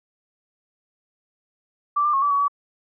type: tone with pitch steps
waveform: sine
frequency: 1167 / 1191 / 1089 / 1155 / 1127 / 1141 Hz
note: D6 / D6 / C#6 / D6 / C#6 / C#6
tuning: -11 / +24 / -31 / -29 / +28 / +50 cents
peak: -17 dBFS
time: 1.96-2.482 s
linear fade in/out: 10 ms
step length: 87 ms
effects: none